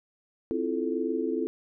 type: chord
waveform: sine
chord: F major seventh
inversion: second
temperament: just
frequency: 261.9 / 327.4 / 349.2 / 436.5 Hz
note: C4 / E4 / F4 / A4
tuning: +2 / -12 / 0 / -14 cents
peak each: -32 / -31 / -33 / -31 dBFS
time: 0.51-1.47 s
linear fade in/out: 0 ms
effects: none